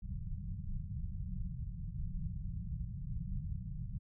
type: low-pass noise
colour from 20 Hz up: pink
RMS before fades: -40 dBFS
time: 0.02-3.99 s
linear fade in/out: 20 ms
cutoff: 190 Hz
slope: 96 dB/octave
effects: none